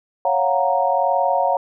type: chord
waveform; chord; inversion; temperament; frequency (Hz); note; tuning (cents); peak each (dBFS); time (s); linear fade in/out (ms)
sine; Gb major seventh; second; equal; 554.4 / 698.5 / 740 / 932.3; Db5 / F5 / Gb5 / Bb5; 0 / 0 / 0 / 0; -21; 0.25-1.57; 2
effects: none